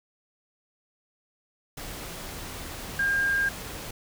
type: tone in noise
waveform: sine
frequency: 1608 Hz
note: G6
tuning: 44 cents sharp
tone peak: -22 dBFS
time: 2.99-3.49 s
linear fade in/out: 5 ms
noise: pink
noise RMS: -38 dBFS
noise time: 1.77-3.91 s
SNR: +13 dB
effects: none